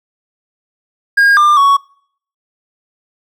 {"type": "tone with pitch steps", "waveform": "triangle", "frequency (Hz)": [1624, 1195, 1116], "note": ["G#6", "D6", "C#6"], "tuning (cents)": [-39, 30, 11], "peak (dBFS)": -4, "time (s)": [1.17, 1.77], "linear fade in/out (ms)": 10, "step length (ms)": 200, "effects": ["noise-tail reverb RT60 0.6 s tail -25 dB re dry"]}